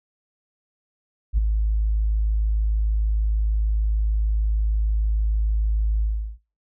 sine tone with ADSR envelope, 53.3 Hz, G#1, 46 cents sharp, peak -11 dBFS, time 1.33-6.38 s, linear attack 51 ms, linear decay 4 ms, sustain -6 dB, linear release 360 ms, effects noise-tail reverb RT60 0.3 s tail -20 dB re dry + tanh soft clip ceiling -13 dBFS

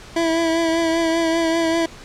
25% pulse tone with vibrato, 329.6 Hz, E4, in tune, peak -13 dBFS, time 0.16-1.86 s, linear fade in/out 5 ms, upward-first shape triangle, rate 5.1 Hz, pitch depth 35 cents each way, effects pink hiss -40 dBFS RMS until 2.04 s + low-pass 7000 Hz 12 dB/octave

